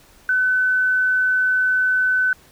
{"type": "tone", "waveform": "sine", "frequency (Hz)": 1510, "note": "F#6", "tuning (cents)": 35, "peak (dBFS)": -15, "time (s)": [0.29, 2.33], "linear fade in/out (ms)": 2, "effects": ["pink hiss -51 dBFS RMS until 2.51 s"]}